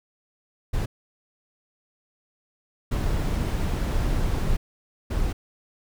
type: noise bursts at uneven times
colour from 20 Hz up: brown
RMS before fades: -24 dBFS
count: 3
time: 0.73-0.86 / 2.91-4.57 / 5.1-5.33 s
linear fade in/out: 10 ms
effects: none